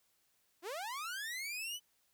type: linear sweep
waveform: sawtooth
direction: up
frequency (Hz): 311.1 to 3035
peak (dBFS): -36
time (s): 0.62-1.8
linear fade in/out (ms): 50
effects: white hiss -75 dBFS RMS until 2.13 s